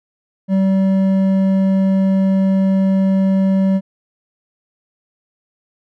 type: tone with hard clipping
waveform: triangle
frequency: 192.1 Hz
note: G3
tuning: 35 cents flat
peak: -13 dBFS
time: 0.48-3.81 s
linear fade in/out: 50 ms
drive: 10 dB
effects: none